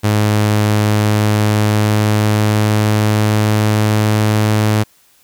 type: tone with pitch glide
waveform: sawtooth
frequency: 105.5 to 107.16 Hz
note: G#2 to A2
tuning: +28 to -45 cents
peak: -7 dBFS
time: 0.03-4.84 s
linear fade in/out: 20 ms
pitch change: +27 cents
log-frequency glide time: 0.66-4.57 s
effects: white hiss -52 dBFS RMS until 5.23 s